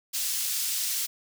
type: high-pass noise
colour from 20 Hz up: pink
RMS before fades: -29 dBFS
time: 0.13-1.07 s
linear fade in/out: 20 ms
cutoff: 4700 Hz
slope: 12 dB/octave
effects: none